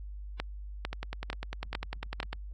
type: two click trains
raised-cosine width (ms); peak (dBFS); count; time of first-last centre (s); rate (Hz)
0.3; -20 / -16; 15 / 5; 0.93-2.33 / 0.4-2.202; 10 / 2.22
effects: added 50 Hz sine -39 dBFS peak until 2.53 s + AAC 32 kbps